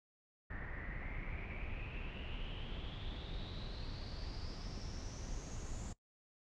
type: noise with low-pass filter sweep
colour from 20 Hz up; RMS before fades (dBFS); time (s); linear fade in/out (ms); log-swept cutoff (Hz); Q
brown; -44; 0.5-5.93; 5; 1800 to 7200; 8.7
effects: noise-tail reverb RT60 0.1 s tail -18 dB re dry